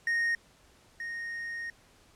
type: tone pair in turn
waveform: triangle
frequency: 1858 / 1858 Hz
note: A#6 / A#6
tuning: -6 / -6 cents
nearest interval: unison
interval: 0 cents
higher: neither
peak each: -24 / -33 dBFS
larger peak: first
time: 0.07-0.35 / 1-1.7 s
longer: second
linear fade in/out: 2 ms
effects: pink hiss -61 dBFS RMS until 2.15 s + low-pass 10000 Hz 12 dB/octave